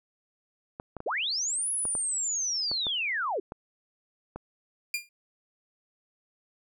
clicks, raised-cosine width 1 ms, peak -23 dBFS, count 9, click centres 0.799 / 0.967 / 1.004 / 1.853 / 1.952 / 2.715 / 2.868 / 3.521 / 4.36 s
sine linear two-way sweep, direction up then down, 329.6 to 10548 to 329.6 Hz, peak -27 dBFS, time 1.06-3.4 s, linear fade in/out 5 ms, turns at 1.71 s
sawtooth tone with exponential decay, 2400 Hz, D7, 37 cents sharp, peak -21 dBFS, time 4.94-5.09 s, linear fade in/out 2 ms, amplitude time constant 31 ms
effects none

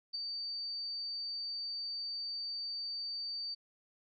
sine tone with ADSR envelope, 4607 Hz, D8, 34 cents flat, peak -33 dBFS, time 0.13-3.55 s, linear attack 20 ms, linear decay 9 ms, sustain -4 dB, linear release 16 ms, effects none

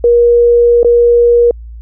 sine tone with dropouts, 475.8 Hz, A#4, 35 cents sharp, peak -4 dBFS, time 0.04-1.51 s, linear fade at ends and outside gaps 2 ms, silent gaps 0.831-0.846 s, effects added 57 Hz sine -26 dBFS peak until 1.81 s

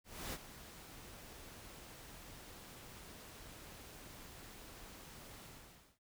pink noise with ADSR envelope, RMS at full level -42 dBFS, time 0.04-5.99 s, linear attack 290 ms, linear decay 43 ms, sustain -12 dB, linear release 540 ms, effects none

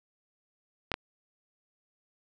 clicks, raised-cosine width 0.3 ms, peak -13 / -14 dBFS, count 2, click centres 0.917 / 0.941 s, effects none

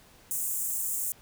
pink high-pass noise, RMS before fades -31 dBFS, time 0.31-1.12 s, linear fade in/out 0 ms, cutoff 7200 Hz, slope 48 dB/octave, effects pink hiss -57 dBFS RMS until 1.21 s

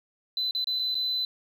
sine tone with dropouts, 4019 Hz, B7, 30 cents sharp, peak -24 dBFS, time 0.37-1.25 s, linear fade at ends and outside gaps 2 ms, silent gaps 0.51-0.549 / 0.644-0.671 / 0.791-0.794 / 0.945-0.952 s, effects tanh soft clip ceiling -22 dBFS + 10-bit

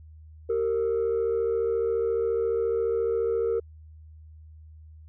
sine tone pair together, 385.6 / 460 Hz, G4 / A#4, -28 / -23 cents, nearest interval minor third, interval 305 cents, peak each -27 / -22 dBFS, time 0.49-3.6 s, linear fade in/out 10 ms, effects tanh soft clip ceiling -20 dBFS + added 78 Hz sine -45 dBFS peak until 5.08 s

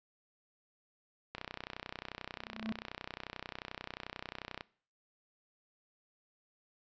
click train, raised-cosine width 0.3 ms, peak -24 dBFS, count 103, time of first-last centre 1.35-4.609 s, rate 31.3 Hz
triangle tone with exponential growth, 220 Hz, A3, in tune, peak -30 dBFS, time 2.36-2.72 s, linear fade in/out 2 ms, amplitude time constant 78 ms
effects noise-tail reverb RT60 0.5 s tail -22 dB re dry + resampled to 16000 Hz

